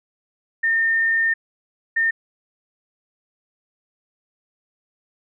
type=tone pair in turn; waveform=sine; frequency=1817 / 1817 Hz; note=A#6 / A#6; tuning=-45 / -45 cents; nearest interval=unison; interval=0 cents; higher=neither; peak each=-16 dBFS; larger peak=neither; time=0.63-1.34 / 1.96-2.11 s; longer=first; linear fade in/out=10 ms; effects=none